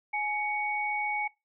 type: tone pair together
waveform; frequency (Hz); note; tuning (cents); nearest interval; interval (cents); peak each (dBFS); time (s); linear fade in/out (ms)
sine; 839 / 2233; G#5 / C#7; +17 / +12; octave + perfect fourth; 1695; -31 / -30; 0.13-1.28; 10
effects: noise-tail reverb RT60 0.2 s tail -19 dB re dry